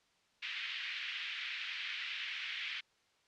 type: band-pass noise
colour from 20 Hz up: white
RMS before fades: -41 dBFS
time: 0.42-2.81 s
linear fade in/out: 10 ms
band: 1900 to 3200 Hz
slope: 24 dB/octave
effects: white hiss -72 dBFS RMS until 3.27 s + low-pass 5000 Hz 12 dB/octave